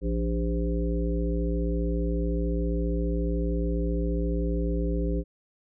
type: harmonic tone with a mistuned harmonic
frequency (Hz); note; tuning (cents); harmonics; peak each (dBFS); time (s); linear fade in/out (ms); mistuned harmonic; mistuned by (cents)
57.2; A#1; -32; 1 / 3 / 5 / 7 / 9; -26 / -31 / -33 / -34 / -36; 0.01-5.24; 50; 5; +40
effects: none